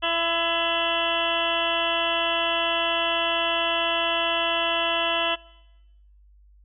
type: harmonic tone with a mistuned harmonic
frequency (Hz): 335.6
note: E4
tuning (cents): +31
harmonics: 1 / 2 / 3 / 4 / 5 / 6 / 8 / 9 / 10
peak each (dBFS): -36 / -28 / -30 / -31 / -33 / -36 / -29 / -28 / -31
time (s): 0.02-5.36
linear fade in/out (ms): 20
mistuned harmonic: 4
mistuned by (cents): -22
effects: noise-tail reverb RT60 1.0 s tail -23 dB re dry + added 50 Hz sine -51 dBFS peak until 6.64 s